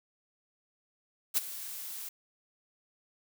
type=noise with ADSR envelope; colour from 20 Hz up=blue; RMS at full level=-25 dBFS; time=1.34-2.09 s; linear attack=31 ms; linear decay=23 ms; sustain=-16 dB; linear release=5 ms; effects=none